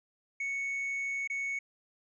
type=tone with dropouts; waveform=triangle; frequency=2217 Hz; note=C#7; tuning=in tune; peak=-30 dBFS; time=0.4-1.59 s; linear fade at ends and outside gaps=5 ms; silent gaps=1.275-1.299 s; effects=resampled to 16000 Hz